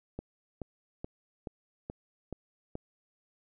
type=click train; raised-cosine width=2 ms; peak=-24 dBFS; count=7; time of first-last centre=0.19-2.754 s; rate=2.34 Hz; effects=none